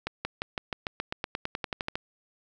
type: accelerating click train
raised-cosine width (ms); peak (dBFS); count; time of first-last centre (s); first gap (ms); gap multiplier
0.3; -14; 17; 0.07-1.955; 180; 0.94
effects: none